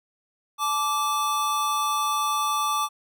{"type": "tone pair together", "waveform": "square", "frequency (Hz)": [864.3, 1169], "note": ["A5", "D6"], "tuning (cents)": [-31, -8], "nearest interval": "perfect fourth", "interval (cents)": 523, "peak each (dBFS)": [-30, -24], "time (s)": [0.58, 2.89], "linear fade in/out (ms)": 50, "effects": []}